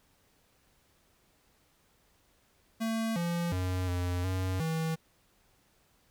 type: tone with pitch steps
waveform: square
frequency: 224.8 / 171.5 / 91.8 / 89.1 / 93.2 / 161.3 Hz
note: A3 / F3 / F#2 / F2 / F#2 / E3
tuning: +37 / -31 / -13 / +35 / +13 / -37 cents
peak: -30 dBFS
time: 2.8-4.96 s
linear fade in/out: 20 ms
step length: 360 ms
effects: pink hiss -68 dBFS RMS until 6.1 s